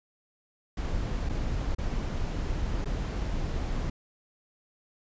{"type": "noise with dropouts", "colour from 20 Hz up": "brown", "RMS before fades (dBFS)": -30, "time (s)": [0.77, 3.9], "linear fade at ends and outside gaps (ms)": 5, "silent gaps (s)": [[1.291, 1.294], [1.749, 1.783], [2.846, 2.856]], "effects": ["resampled to 16000 Hz"]}